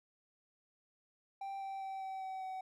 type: tone with pitch steps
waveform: triangle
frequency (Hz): 784 / 778.1 / 772.3 / 766.5 / 760.8 / 755.1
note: G5 / G5 / G5 / G5 / F#5 / F#5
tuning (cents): 0 / -13 / -26 / -39 / +48 / +35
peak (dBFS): -38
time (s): 1.41-2.61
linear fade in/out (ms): 5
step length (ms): 200
effects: none